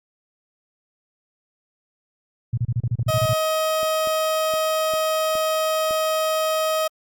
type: tone bursts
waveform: sine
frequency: 117.6 Hz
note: A#2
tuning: 16 cents sharp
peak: -18 dBFS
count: 11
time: 2.53-3.335 s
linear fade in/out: 5 ms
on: 45 ms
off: 31 ms
type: clicks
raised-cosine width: 2 ms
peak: -25 dBFS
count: 8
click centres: 2.838 / 2.994 / 3.831 / 4.073 / 4.538 / 4.937 / 5.354 / 5.909 s
type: tone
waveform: 30% pulse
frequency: 631 Hz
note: D#5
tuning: 24 cents sharp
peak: -17 dBFS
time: 3.08-6.88 s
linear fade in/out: 10 ms
effects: Opus 48 kbps